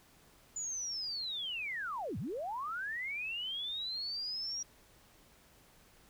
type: linear two-way sweep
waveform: sine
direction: down then up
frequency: 7030 to 82.41 to 5740 Hz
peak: -36 dBFS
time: 0.56-4.63 s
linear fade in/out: 5 ms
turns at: 2.18 s
effects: pink hiss -63 dBFS RMS until 6.09 s